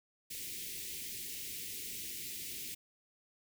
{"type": "band-stop noise", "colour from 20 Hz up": "white", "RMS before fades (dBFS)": -43, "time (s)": [0.3, 2.75], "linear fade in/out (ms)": 10, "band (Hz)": [440, 2000], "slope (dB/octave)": 48, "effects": []}